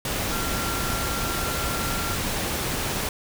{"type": "tone in noise", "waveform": "sine", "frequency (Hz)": 1373, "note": "F6", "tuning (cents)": -30, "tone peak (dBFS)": -32, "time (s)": [0.32, 2.15], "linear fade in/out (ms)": 2, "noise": "pink", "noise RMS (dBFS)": -27, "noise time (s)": [0.05, 3.09], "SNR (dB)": -8, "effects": []}